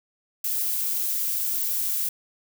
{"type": "noise", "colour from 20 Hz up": "violet", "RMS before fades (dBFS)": -26, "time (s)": [0.44, 2.09], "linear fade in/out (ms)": 5, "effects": []}